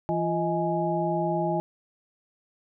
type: tone cluster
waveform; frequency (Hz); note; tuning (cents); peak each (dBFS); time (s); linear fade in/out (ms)
sine; 166.7 / 345.8 / 629 / 833; E3 / F4 / D#5 / G#5; +20 / -17 / +19 / +5; -29; 0.09-1.6; 0
effects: none